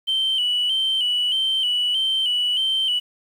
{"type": "tone with vibrato", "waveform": "sine", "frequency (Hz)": 3033, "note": "F#7", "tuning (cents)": 42, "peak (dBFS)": -17, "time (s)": [0.07, 3], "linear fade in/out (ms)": 20, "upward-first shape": "square", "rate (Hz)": 1.6, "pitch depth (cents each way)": 47, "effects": ["tanh soft clip ceiling -15 dBFS", "8-bit"]}